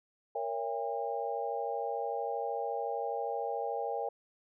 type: chord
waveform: sine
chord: A# diminished seventh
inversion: none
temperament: just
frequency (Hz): 466.2 / 559.4 / 671.3 / 805.5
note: A#4 / C#5 / E5 / G5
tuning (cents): 0 / +16 / +31 / +47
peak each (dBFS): -37 / -39 / -40 / -36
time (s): 0.35-4.09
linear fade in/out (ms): 5
effects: none